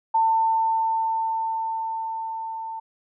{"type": "tone with level ramp", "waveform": "sine", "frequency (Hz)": 896, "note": "A5", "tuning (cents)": 31, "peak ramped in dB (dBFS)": [-16, -30], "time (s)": [0.14, 2.8], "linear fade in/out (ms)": 10, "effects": []}